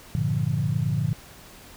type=chord; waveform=sine; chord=G minor seventh; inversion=none; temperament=equal with one note detuned; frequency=98 / 115.87 / 146.83 / 174.61 Hz; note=G2 / Bb2 / D3 / F3; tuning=0 / -10 / 0 / 0 cents; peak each=-31 / -26 / -25 / -30 dBFS; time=0.15-1.13 s; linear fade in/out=0 ms; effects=pink hiss -47 dBFS RMS until 1.76 s